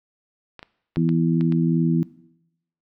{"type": "clicks", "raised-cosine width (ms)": 0.3, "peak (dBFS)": -22, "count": 6, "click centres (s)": [0.593, 0.629, 0.96, 1.091, 1.41, 1.523]}
{"type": "harmonic tone", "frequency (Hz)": 82.7, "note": "E2", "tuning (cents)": 6, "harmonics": [2, 3, 4], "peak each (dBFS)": [-19, -23, -25], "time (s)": [0.97, 2.03], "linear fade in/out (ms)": 0}
{"effects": ["noise-tail reverb RT60 0.8 s tail -19 dB re dry"]}